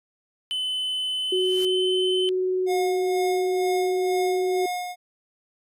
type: tone with pitch glide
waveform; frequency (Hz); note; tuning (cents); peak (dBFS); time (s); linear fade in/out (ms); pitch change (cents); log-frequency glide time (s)
triangle; 3027 to 3055; F#7 to G7; +39 to -45; -23; 0.51-2.29; 0; +16; 1.17-1.74
type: noise with exponential growth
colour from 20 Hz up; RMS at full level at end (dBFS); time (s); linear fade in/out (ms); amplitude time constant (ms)
white; -37; 1.19-1.65; 1; 100
type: tone with vibrato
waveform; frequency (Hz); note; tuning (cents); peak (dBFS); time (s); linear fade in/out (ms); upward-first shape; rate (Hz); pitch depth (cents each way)
sine; 370.6; F#4; +3; -21; 1.32-4.66; 5; square; 20; 10
type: tone with tremolo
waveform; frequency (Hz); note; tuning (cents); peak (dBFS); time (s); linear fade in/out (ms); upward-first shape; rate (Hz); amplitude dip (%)
square; 719; F#5; -50; -26; 2.66-4.96; 50; sine; 2.1; 50
effects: resampled to 32000 Hz